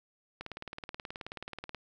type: click train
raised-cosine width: 0.3 ms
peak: -24 dBFS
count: 26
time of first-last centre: 0.41-1.747 s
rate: 18.7 Hz
effects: none